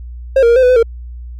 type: tone with pitch steps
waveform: triangle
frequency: 535 / 467.3 / 470.5 / 518 / 498.3 / 507 / 459.2 Hz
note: C5 / A#4 / A#4 / C5 / B4 / B4 / A#4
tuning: +38 / +4 / +16 / -17 / +15 / +45 / -26 cents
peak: -4 dBFS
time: 0.36-0.829 s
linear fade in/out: 5 ms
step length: 67 ms
effects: added 60 Hz sine -26 dBFS peak until 1.39 s